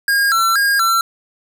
square tone with vibrato, 1480 Hz, F#6, in tune, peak -13 dBFS, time 0.08-1.01 s, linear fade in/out 2 ms, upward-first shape square, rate 2.1 Hz, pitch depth 160 cents each way, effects none

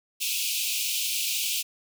pink high-pass noise, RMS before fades -28 dBFS, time 0.2-1.63 s, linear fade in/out 20 ms, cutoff 2400 Hz, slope 96 dB/octave, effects none

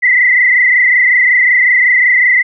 sine tone with frequency modulation, 2000 Hz, B6, 21 cents sharp, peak -6 dBFS, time 0.02-2.43 s, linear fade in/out 20 ms, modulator 25.4 Hz, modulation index 2.9, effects none

